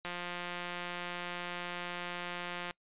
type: click train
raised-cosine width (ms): 0.3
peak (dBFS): -23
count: 469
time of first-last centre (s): 0.05-2.709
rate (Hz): 176
effects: noise-tail reverb RT60 0.1 s tail -24 dB re dry + resampled to 8000 Hz